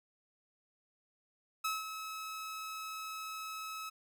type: tone with ADSR envelope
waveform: sawtooth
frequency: 1291 Hz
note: E6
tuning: 37 cents flat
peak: -28 dBFS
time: 1.64-3.9 s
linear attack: 10 ms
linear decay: 180 ms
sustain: -9 dB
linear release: 14 ms
effects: none